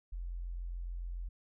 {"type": "tone", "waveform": "sine", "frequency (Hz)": 43.55, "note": "F1", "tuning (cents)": -4, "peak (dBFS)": -37, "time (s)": [0.12, 1.29], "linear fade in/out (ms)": 10, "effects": []}